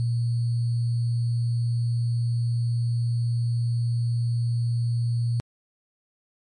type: tone with sample-and-hold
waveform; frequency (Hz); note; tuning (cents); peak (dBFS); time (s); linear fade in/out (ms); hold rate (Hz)
sine; 118.2; A#2; +24; -21; 0-5.4; 0; 4410
effects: MP3 48 kbps